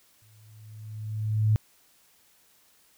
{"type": "tone with exponential growth", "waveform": "sine", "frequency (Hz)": 107.9, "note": "A2", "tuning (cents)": -33, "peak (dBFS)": -17, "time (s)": [0.22, 1.56], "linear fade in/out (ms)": 0, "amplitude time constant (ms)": 290, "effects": ["white hiss -62 dBFS RMS until 2.97 s"]}